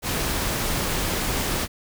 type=noise; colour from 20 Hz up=pink; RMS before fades=-25 dBFS; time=0.02-1.68 s; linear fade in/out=50 ms; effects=none